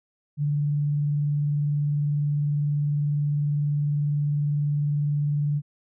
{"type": "tone with vibrato", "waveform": "sine", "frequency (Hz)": 146.3, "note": "D3", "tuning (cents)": -6, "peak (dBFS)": -21, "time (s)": [0.37, 5.62], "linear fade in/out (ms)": 50, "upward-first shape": "sine", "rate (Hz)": 20, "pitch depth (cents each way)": 41, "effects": []}